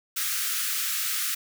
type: high-pass noise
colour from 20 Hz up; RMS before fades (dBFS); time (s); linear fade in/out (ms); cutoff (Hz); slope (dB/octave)
white; -28; 0.16-1.35; 10; 1200; 96
effects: none